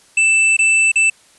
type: tone with dropouts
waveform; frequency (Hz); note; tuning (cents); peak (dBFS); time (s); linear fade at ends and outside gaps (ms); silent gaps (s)
square; 2649; E7; +8; -11; 0.17-1.1; 5; 0.568-0.589 / 0.918-0.957
effects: white hiss -50 dBFS RMS until 1.38 s + resampled to 24000 Hz